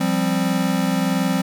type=chord; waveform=square; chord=F suspended second; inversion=none; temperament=equal; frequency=174.61 / 196 / 261.6 Hz; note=F3 / G3 / C4; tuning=0 / 0 / 0 cents; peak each=-23 dBFS; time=0-1.42 s; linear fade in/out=10 ms; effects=none